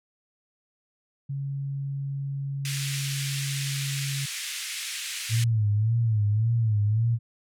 sine tone, 138.59 Hz, C#3, in tune, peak -28 dBFS, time 1.29-4.26 s, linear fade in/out 10 ms
pink band-pass noise, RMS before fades -34 dBFS, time 2.65-5.44 s, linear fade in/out 2 ms, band 2000 to 11000 Hz, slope 24 dB/octave
sine tone with vibrato, 110 Hz, A2, in tune, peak -20 dBFS, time 5.29-7.19 s, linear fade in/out 50 ms, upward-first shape sine, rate 1.8 Hz, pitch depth 110 cents each way
effects none

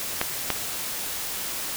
clicks, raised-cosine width 0.3 ms, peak -6 dBFS, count 2, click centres 0.214 / 0.503 s, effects white hiss -31 dBFS RMS until 1.76 s

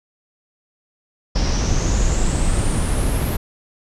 brown noise with low-pass filter sweep, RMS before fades -18 dBFS, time 1.35-3.37 s, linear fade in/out 10 ms, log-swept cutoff 5300 to 12000 Hz, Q 8.3, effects none

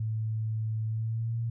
sine tone with pitch glide, 110 to 115.6 Hz, A2 to A#2, 0 to -14 cents, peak -28 dBFS, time 0-1.5 s, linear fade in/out 5 ms, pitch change +86 cents, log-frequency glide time 0.87-1.39 s, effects none

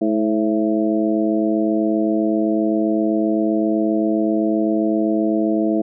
harmonic tone with a mistuned harmonic, 107.7 Hz, A2, 37 cents flat, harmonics 2 / 3 / 4 / 5 / 6, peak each -21 / -18 / -27 / -28 / -24 dBFS, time 0.01-5.82 s, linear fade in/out 10 ms, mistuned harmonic 6, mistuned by +46 cents, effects none

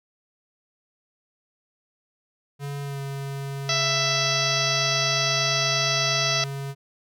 square tone with pitch glide, 141.6 to 138.29 Hz, C#3 to C#3, +37 to -4 cents, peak -30 dBFS, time 2.59-6.75 s, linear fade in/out 50 ms, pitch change -41 cents, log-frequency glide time 2.82-3 s
harmonic tone, 663 Hz, E5, 10 cents sharp, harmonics 1 / 2 / 3 / 4 / 5 / 6 / 7 / 8 / 9, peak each -30 / -30 / -30 / -30 / -30 / -30 / -30 / -30 / -30 dBFS, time 3.69-6.44 s, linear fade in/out 2 ms
effects none

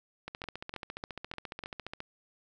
two click trains, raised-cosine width 0.3 ms, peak -23 / -23 dBFS, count 26 / 5, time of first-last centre 0.28-2.004 / 0.44-1.638 s, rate 14.5 / 3.34 Hz, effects none

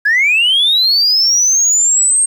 sine linear sweep, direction up, 1633 to 8570 Hz, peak -7 dBFS, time 0.05-2.26 s, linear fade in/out 10 ms, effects tanh soft clip ceiling -6 dBFS + 7-bit

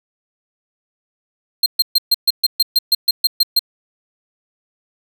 45% pulse tone bursts, 4186 Hz, C8, in tune, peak -9 dBFS, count 13, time 1.63-3.593 s, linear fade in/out 5 ms, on 31 ms, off 130 ms, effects none

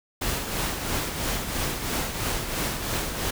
pink noise with tremolo, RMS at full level -26 dBFS, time 0.21-3.31 s, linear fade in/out 10 ms, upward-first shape triangle, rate 3 Hz, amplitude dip 55%, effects none

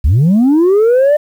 sine linear sweep, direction up, 58.27 to 607 Hz, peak -4 dBFS, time 0.04-1.17 s, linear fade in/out 10 ms, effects tanh soft clip ceiling -5 dBFS + 7-bit

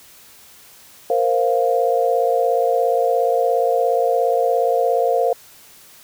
sine chord, Bb suspended second, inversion none, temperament equal, 466.2 / 523.3 / 698.5 Hz, Bb4 / C5 / F5, 0 / 0 / 0 cents, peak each -19 dBFS, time 1.1-5.33 s, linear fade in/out 2 ms, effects white hiss -46 dBFS RMS until 6.03 s

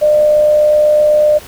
sine tone with amplitude modulation, 602 Hz, D5, 43 cents sharp, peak -5 dBFS, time 0.01-1.39 s, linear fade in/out 20 ms, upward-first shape sine, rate 67.9 Hz, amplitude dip 30%, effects pink hiss -34 dBFS RMS until 1.47 s

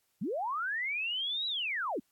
sine linear two-way sweep, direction up then down, 150 to 3951 to 185 Hz, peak -31 dBFS, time 0.21-2 s, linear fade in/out 10 ms, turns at 1.47 s, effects white hiss -75 dBFS RMS until 2.11 s + AAC 64 kbps

